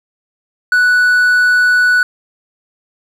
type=tone; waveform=triangle; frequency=1480 Hz; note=F#6; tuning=in tune; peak=-6 dBFS; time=0.72-2.03 s; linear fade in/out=2 ms; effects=none